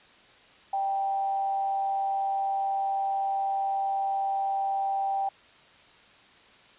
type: tone with frequency modulation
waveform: sine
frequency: 784 Hz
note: G5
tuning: in tune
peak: -25 dBFS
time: 0.73-5.29 s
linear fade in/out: 5 ms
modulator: 172 Hz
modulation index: 0.23
effects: white hiss -55 dBFS RMS until 6.78 s + resampled to 8000 Hz